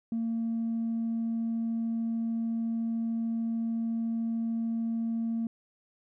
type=tone with tanh clipping; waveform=triangle; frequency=228.4 Hz; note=A#3; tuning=35 cents flat; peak=-28 dBFS; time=0.12-5.47 s; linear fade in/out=2 ms; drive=5 dB; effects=none

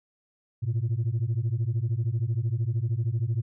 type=beating tone pair; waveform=sine; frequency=108.5 / 121.5 Hz; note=A2 / B2; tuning=-24 / -28 cents; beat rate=13 Hz; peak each=-25 / -25 dBFS; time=0.62-3.42 s; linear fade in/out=20 ms; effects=tanh soft clip ceiling -21 dBFS

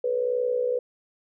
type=tone with amplitude modulation; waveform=sine; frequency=493.9 Hz; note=B4; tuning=in tune; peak=-19 dBFS; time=0.04-0.79 s; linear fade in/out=5 ms; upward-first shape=sine; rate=61.7 Hz; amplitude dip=70%; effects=none

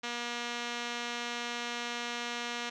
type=tone with low-pass filter; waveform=5% pulse; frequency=239 Hz; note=A#3; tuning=43 cents sharp; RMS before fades=-37 dBFS; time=0.03-2.7 s; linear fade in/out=10 ms; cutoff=4800 Hz; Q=5.9; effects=none

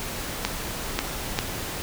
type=clicks; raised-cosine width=0.2 ms; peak=-5 dBFS; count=3; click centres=0.45 / 0.99 / 1.389 s; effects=pink hiss -32 dBFS RMS until 1.82 s

